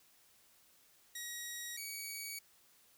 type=tone pair in turn; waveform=10% pulse; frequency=1900 / 2259 Hz; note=A#6 / C#7; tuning=+33 / +32 cents; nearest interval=minor third; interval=299 cents; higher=second; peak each=-33 / -33 dBFS; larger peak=neither; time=1.15-1.77 / 1.77-2.39 s; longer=neither; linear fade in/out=5 ms; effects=white hiss -67 dBFS RMS until 2.97 s